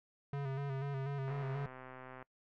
square tone with vibrato, 137.8 Hz, C#3, 10 cents flat, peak -37 dBFS, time 0.33-1.66 s, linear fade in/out 2 ms, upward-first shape square, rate 4.1 Hz, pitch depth 40 cents each way
click train, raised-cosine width 0.5 ms, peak -34 dBFS, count 123, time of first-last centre 1.28-2.226 s, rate 129 Hz
effects noise-tail reverb RT60 0.1 s tail -24 dB re dry + low-pass 2000 Hz 12 dB/octave

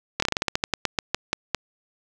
slowing click train, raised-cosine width 0.2 ms, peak -4 dBFS, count 16, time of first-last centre 0.2-1.547 s, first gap 24 ms, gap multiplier 1.17, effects none

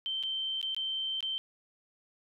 sine tone with dropouts, 3114 Hz, G7, 12 cents flat, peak -31 dBFS, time 0.06-1.38 s, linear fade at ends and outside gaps 0 ms, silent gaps 0.228-0.235 / 0.614-0.628 / 0.747-0.765 / 1.206-1.227 s, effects none

